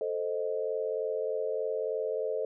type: chord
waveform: sine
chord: A diminished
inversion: none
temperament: equal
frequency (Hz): 440 / 523.3 / 622.3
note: A4 / C5 / Eb5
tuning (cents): 0 / 0 / 0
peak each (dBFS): -32 / -34 / -35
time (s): 0.01-2.45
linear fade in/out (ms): 2
effects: none